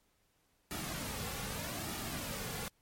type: noise with flanger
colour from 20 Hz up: pink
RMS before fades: -40 dBFS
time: 0.71-2.68 s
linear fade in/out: 0 ms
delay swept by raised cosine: 1.9 to 3.2 ms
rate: 0.81 Hz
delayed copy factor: -0.55
effects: pink hiss -74 dBFS RMS until 2.81 s + MP3 64 kbps